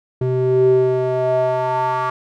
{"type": "tone with band-pass filter sweep", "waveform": "square", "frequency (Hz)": 127.9, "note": "C3", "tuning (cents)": -39, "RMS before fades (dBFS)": -17, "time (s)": [0.21, 2.1], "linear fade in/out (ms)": 5, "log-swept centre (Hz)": [270, 1100], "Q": 4.6, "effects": []}